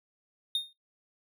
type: tone with exponential decay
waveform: triangle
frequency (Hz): 3679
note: A#7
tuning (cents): -24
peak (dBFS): -22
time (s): 0.55-0.73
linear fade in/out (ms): 2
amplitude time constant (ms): 38
effects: noise-tail reverb RT60 0.2 s tail -21 dB re dry